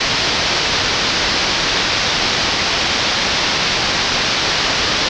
white low-pass noise, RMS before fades -17 dBFS, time 0-5.09 s, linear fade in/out 10 ms, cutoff 5500 Hz, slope 48 dB/octave, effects none

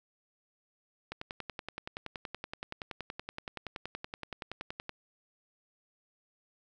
click train, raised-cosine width 0.3 ms, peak -22 dBFS, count 41, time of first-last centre 1.12-4.894 s, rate 10.6 Hz, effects none

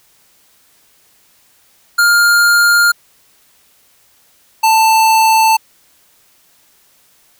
square tone pair in turn, 1407 / 886.4 Hz, F6 / A5, +12 / +13 cents, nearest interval minor sixth, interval 799 cents, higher first, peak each -8 dBFS, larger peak neither, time 1.98-2.92 / 4.63-5.57 s, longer neither, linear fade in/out 10 ms, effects white hiss -52 dBFS RMS until 7.39 s

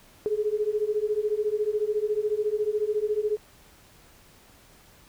sine beating tone pair, 415.3 / 429.3 Hz, G#4 / A4, 0 / -43 cents, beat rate 14 Hz, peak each -27 / -26 dBFS, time 0.26-3.37 s, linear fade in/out 0 ms, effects pink hiss -55 dBFS RMS until 5.08 s

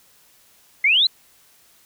sine exponential sweep, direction up, 2054 to 4186 Hz, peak -13 dBFS, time 0.84-1.07 s, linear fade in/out 5 ms, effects white hiss -55 dBFS RMS until 1.85 s

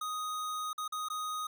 square tone with dropouts, 1247 Hz, D#6, 3 cents sharp, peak -35 dBFS, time 0.01-1.47 s, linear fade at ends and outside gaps 5 ms, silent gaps 0.731-0.779 / 0.879-0.922 / 1.086-1.1 s, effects none

